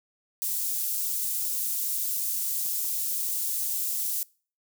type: high-pass noise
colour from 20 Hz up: white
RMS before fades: -29 dBFS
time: 0.42-4.23 s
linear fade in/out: 0 ms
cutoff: 8000 Hz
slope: 12 dB/octave
effects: noise-tail reverb RT60 0.4 s tail -24 dB re dry